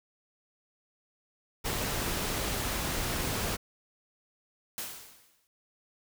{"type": "noise", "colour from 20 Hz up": "pink", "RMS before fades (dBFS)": -32, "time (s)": [1.64, 3.57], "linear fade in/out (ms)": 20}
{"type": "noise with exponential decay", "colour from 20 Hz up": "white", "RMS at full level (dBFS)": -35, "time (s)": [4.78, 5.47], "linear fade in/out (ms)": 0, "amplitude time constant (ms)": 150}
{"effects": []}